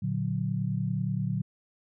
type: chord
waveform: sine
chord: Bb augmented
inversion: none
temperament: equal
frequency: 116.54 / 146.83 / 185 Hz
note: Bb2 / D3 / F#3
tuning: 0 / 0 / 0 cents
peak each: -31 dBFS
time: 0.02-1.42 s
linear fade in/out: 10 ms
effects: none